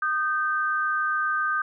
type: tone pair together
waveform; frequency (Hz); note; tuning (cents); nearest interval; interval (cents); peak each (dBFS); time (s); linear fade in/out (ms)
sine; 1228 / 1555.2; D#6 / G6; -23 / -14; major third; 409; -25; 0.02-1.62; 5
effects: none